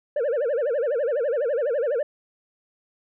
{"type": "tone with vibrato", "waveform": "sine", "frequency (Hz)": 523.3, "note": "C5", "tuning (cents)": 0, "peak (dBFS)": -18, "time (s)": [0.16, 2.03], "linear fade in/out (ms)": 5, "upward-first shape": "sine", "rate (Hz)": 12, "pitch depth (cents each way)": 250, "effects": ["tanh soft clip ceiling -20 dBFS"]}